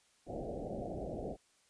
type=low-pass noise; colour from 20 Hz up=white; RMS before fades=-41 dBFS; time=0.26-1.37 s; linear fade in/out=50 ms; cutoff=740 Hz; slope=96 dB/octave; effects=white hiss -70 dBFS RMS until 1.69 s + resampled to 22050 Hz